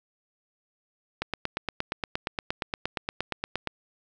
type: click train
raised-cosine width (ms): 0.3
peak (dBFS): -12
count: 22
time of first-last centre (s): 1.22-3.673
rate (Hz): 8.56
effects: none